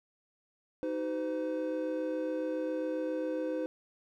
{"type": "tone cluster", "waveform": "triangle", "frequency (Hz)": [313.6, 380.9, 509], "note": ["D#4", "G4", "C5"], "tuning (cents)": [14, -50, -48], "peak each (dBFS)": [-33, -40, -32], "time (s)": [0.83, 3.66], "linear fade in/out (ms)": 0, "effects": []}